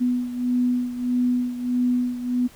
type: beating tone pair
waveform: sine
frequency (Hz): 246.9 / 248.5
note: B3 / B3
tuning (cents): 0 / +11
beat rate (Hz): 1.6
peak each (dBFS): -21 / -26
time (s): 0-2.48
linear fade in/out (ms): 20
effects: pink hiss -50 dBFS RMS until 2.55 s